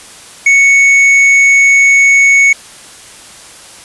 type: tone with hard clipping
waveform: sine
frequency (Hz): 2217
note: C#7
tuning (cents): 0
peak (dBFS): -5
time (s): 0.46-2.53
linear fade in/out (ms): 5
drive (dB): 5
effects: white hiss -34 dBFS RMS until 3.84 s + resampled to 24000 Hz